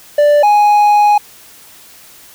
triangle tone pair in turn, 587.3 / 830.6 Hz, D5 / G#5, 0 / 0 cents, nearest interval tritone, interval 600 cents, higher second, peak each -4 dBFS, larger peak neither, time 0.18-0.43 / 0.43-1.18 s, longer second, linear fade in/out 5 ms, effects white hiss -40 dBFS RMS until 2.34 s

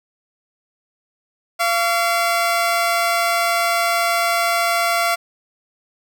20% pulse tone pair together, 686.7 / 1135 Hz, F5 / C#6, -29 / +41 cents, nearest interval major sixth, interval 870 cents, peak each -12 / -19 dBFS, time 1.59-5.16 s, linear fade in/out 20 ms, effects none

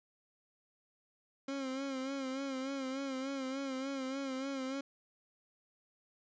30% pulse tone with vibrato, 268.2 Hz, C4, 43 cents sharp, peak -34 dBFS, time 1.48-4.81 s, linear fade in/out 5 ms, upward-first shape sine, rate 3.4 Hz, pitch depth 56 cents each way, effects resampled to 16000 Hz

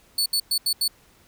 sawtooth tone bursts at uneven times, 4450 Hz, C#8, 6 cents sharp, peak -17 dBFS, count 5, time 0.18-0.26 / 0.33-0.4 / 0.51-0.58 / 0.66-0.73 / 0.81-0.88 s, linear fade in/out 5 ms, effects pink hiss -57 dBFS RMS until 1.27 s

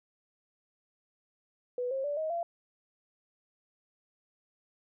sine tone with pitch steps, 493.9 / 535.5 / 580.6 / 629.5 / 682.5 Hz, B4 / C5 / D5 / D#5 / F5, 0 / +40 / -20 / +20 / -40 cents, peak -30 dBFS, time 1.78-2.43 s, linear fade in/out 2 ms, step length 130 ms, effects none

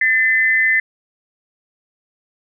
sine tone pair together, 1784 / 2039 Hz, A6 / C7, +23 / -45 cents, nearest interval major second, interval 232 cents, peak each -15 dBFS, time 0.01-0.8 s, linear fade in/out 5 ms, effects none

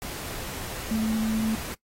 sine tone in noise, 220 Hz, A3, in tune, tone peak -23 dBFS, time 0.91-1.55 s, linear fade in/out 0 ms, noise pink, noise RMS -36 dBFS, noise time 0.02-1.74 s, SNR +10 dB, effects noise-tail reverb RT60 0.1 s tail -20 dB re dry + AAC 48 kbps

